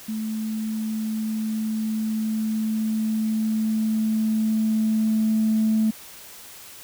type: tone with level ramp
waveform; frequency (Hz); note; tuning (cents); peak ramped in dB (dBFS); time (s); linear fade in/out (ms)
sine; 218.7; A3; -10; -25 to -16; 0.08-5.91; 10
effects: tanh soft clip ceiling -13 dBFS + white hiss -43 dBFS RMS until 6.83 s